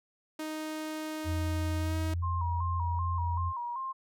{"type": "tone with pitch glide", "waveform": "sawtooth", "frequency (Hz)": [311.1, 316.7], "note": ["D#4", "D#4"], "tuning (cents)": [0, 31], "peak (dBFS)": -31, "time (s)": [0.39, 2.14], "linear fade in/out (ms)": 5, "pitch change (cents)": 31, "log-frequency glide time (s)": [1.78, 1.96]}
{"type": "tone", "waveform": "sine", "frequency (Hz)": 85.9, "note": "F2", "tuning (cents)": -28, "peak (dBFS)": -29, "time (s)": [1.24, 3.53], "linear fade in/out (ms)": 50}
{"type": "tone with vibrato", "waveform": "sine", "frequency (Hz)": 1006, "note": "B5", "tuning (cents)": 32, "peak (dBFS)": -33, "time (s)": [2.22, 3.93], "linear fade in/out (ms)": 20, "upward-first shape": "square", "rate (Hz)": 2.6, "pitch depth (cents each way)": 89}
{"effects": []}